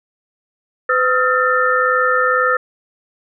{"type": "tone cluster", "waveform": "sine", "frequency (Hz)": [506, 1273, 1375, 1787], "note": ["B4", "D#6", "F6", "A6"], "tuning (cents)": [42, 39, -27, 26], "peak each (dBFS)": -18, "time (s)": [0.89, 2.57], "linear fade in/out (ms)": 5, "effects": []}